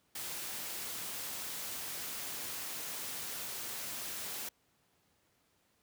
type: noise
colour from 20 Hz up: white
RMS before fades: -41 dBFS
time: 0.15-4.49 s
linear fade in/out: 5 ms
effects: pink hiss -73 dBFS RMS until 5.82 s + high-pass 80 Hz 12 dB/octave